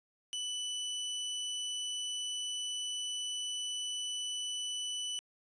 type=tone; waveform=sawtooth; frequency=2982 Hz; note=F#7; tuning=13 cents sharp; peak=-32 dBFS; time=0.33-5.19 s; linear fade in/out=0 ms; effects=resampled to 22050 Hz